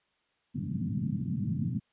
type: band-pass noise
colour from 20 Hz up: pink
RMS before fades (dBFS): -32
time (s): 0.54-1.8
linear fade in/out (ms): 20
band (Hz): 100 to 250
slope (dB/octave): 48
effects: white hiss -73 dBFS RMS until 1.92 s + resampled to 8000 Hz